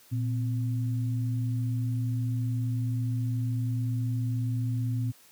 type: tone pair together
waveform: sine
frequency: 117.46 / 258.7 Hz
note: A#2 / C4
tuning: +14 / -19 cents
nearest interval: octave + major second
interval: 1367 cents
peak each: -26 / -36 dBFS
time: 0.11-5.12 s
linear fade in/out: 20 ms
effects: white hiss -57 dBFS RMS until 5.31 s + high-pass 60 Hz 12 dB/octave